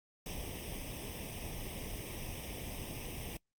pink noise with comb filter, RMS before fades -42 dBFS, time 0.26-3.37 s, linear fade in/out 2 ms, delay 0.35 ms, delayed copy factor +0.85, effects noise-tail reverb RT60 0.1 s tail -22 dB re dry + Opus 48 kbps

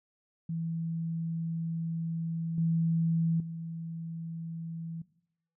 sine tone with level steps, 164.81 Hz, E3, in tune, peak -31 / -25 / -36 dBFS, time 0.49-5.02 s, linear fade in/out 5 ms, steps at 2.58 / 3.4 s, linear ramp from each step 2 ms, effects noise-tail reverb RT60 0.7 s tail -18 dB re dry

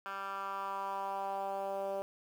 10% pulse tone with band-pass filter sweep, 196 Hz, G3, in tune, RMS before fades -38 dBFS, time 0.06-2.02 s, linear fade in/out 0 ms, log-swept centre 1500 to 560 Hz, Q 3, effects 10-bit

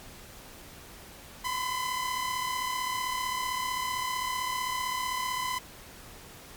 sawtooth tone pair together, 1003 / 1038.6 Hz, B5 / C6, +26 / -13 cents, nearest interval minor second, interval 61 cents, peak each -27 / -31 dBFS, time 1.44-5.59 s, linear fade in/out 10 ms, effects pink hiss -48 dBFS RMS until 6.56 s + MP3 96 kbps

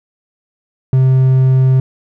triangle tone, 130.81 Hz, C3, in tune, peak -5 dBFS, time 0.93-1.8 s, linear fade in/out 2 ms, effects none

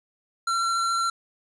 square tone with vibrato, 1360 Hz, F6, 46 cents flat, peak -23 dBFS, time 0.47-1.1 s, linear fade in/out 5 ms, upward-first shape sine, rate 14 Hz, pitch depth 10 cents each way, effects resampled to 22050 Hz + 9-bit

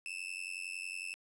40% pulse tone with amplitude modulation, 2637 Hz, E7, in tune, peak -34 dBFS, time 0.06-1.14 s, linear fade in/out 0 ms, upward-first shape sine, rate 90.9 Hz, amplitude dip 100%, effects low-pass 12000 Hz 12 dB/octave

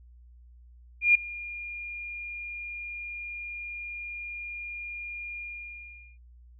sine tone with ADSR envelope, 2415 Hz, D7, 48 cents sharp, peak -14 dBFS, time 1.01-6.18 s, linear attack 140 ms, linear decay 5 ms, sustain -21 dB, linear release 800 ms, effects added 60 Hz sine -50 dBFS peak until 6.59 s

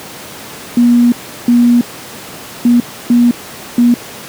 sine tone bursts at uneven times, 240 Hz, B3, 49 cents flat, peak -4 dBFS, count 5, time 0.77-1.12 / 1.48-1.81 / 2.65-2.8 / 3.1-3.31 / 3.78-3.94 s, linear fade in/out 2 ms, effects pink hiss -29 dBFS RMS until 4.28 s + high-pass 150 Hz 12 dB/octave

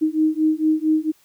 sine beating tone pair, 310.2 / 314.6 Hz, D#4 / D#4, -5 / +19 cents, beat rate 4.4 Hz, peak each -19 dBFS, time 0.01-1.12 s, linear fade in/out 20 ms, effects white hiss -58 dBFS RMS until 1.24 s

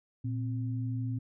sine tone pair together, 116.49 / 261.5 Hz, A#2 / C4, -1 / -1 cents, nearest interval octave + major second, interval 1400 cents, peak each -31 / -38 dBFS, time 0.24-1.19 s, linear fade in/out 10 ms, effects none

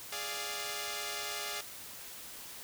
5% pulse chord, D diminished, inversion second, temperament equal with one note detuned, 415.3 / 587.3 / 695.6 Hz, Ab4 / D5 / F5, 0 / 0 / -7 cents, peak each -30 dBFS, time 0.12-1.61 s, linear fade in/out 5 ms, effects white hiss -47 dBFS RMS until 2.63 s

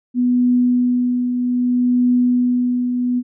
sine tone with tremolo, 246.9 Hz, B3, in tune, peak -11 dBFS, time 0.14-3.23 s, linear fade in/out 50 ms, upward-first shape triangle, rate 0.63 Hz, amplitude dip 50%, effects none

